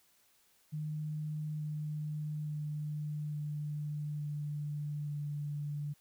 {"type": "tone with pitch steps", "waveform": "sine", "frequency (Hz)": [152.6, 151.37, 150.15, 148.94, 147.74, 146.55], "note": ["D#3", "D#3", "D3", "D3", "D3", "D3"], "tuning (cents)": [-33, -47, 39, 25, 11, -3], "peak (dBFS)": -35, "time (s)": [0.72, 5.94], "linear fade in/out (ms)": 20, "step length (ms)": 870, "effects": ["white hiss -69 dBFS RMS until 6 s"]}